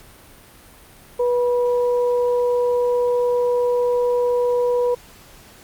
sine tone pair together, 488.4 / 972.3 Hz, B4 / B5, -19 / -27 cents, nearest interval octave, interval 1192 cents, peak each -16 / -28 dBFS, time 1.19-4.95 s, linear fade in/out 10 ms, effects pink hiss -46 dBFS RMS until 5.63 s + Opus 48 kbps

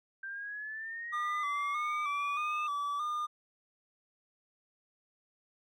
sine exponential sweep, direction up, 1568 to 2637 Hz, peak -38 dBFS, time 0.23-2.67 s, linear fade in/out 5 ms
triangle tone with vibrato, 1181 Hz, D6, 9 cents sharp, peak -30 dBFS, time 1.12-3.27 s, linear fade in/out 20 ms, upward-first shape square, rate 1.6 Hz, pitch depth 44 cents each way
effects none

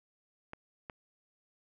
clicks, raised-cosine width 0.5 ms, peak -27 dBFS, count 2, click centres 0.534 / 0.898 s, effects none

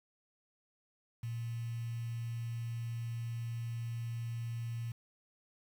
sine tone with quantisation, 116.54 Hz, A#2, in tune, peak -36 dBFS, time 1.23-4.92 s, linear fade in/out 5 ms, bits 9, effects none

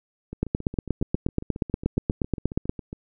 two click trains, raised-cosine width 3 ms, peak -9 / -21 dBFS, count 20 / 20, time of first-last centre 0.43-2.695 / 0.33-2.929 s, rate 8.39 / 7.31 Hz, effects none

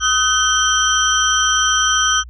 sine tone cluster, 1261 / 1518 / 3142 / 5890 Hz, D#6 / F#6 / G7 / F#8, +23 / +44 / +3 / -9 cents, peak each -18 dBFS, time 0-2.24 s, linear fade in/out 50 ms, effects tanh soft clip ceiling -3 dBFS + added 60 Hz sine -33 dBFS peak until 2.29 s

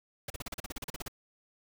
pink noise bursts, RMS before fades -38 dBFS, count 14, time 0.28-1.082 s, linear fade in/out 5 ms, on 22 ms, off 38 ms, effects none

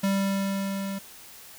square tone with level ramp, 196 Hz, G3, in tune, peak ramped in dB -22 to -31 dBFS, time 0.03-0.99 s, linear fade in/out 10 ms, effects white hiss -47 dBFS RMS until 1.58 s

